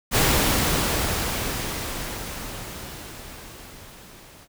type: noise with level ramp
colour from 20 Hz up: pink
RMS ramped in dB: -18 to -48 dBFS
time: 0.11-4.48 s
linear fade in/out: 50 ms
effects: none